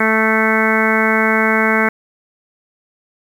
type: harmonic tone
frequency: 220 Hz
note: A3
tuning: in tune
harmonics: 1 / 2 / 3 / 4 / 5 / 6 / 7 / 8 / 9 / 10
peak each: -18 / -20 / -23 / -23 / -24 / -22 / -19 / -24 / -21 / -20 dBFS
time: 0-1.89 s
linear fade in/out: 5 ms
effects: 7-bit